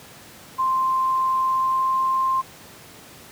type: tone with pitch glide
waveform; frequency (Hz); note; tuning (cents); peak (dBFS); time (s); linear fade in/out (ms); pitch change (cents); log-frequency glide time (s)
sine; 1046.5 to 1053.2; C6 to C6; 0 to +11; -18; 0.58-2.42; 20; +11; 1.46-2.26
effects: pink hiss -44 dBFS RMS until 3.31 s + high-pass 100 Hz 12 dB/octave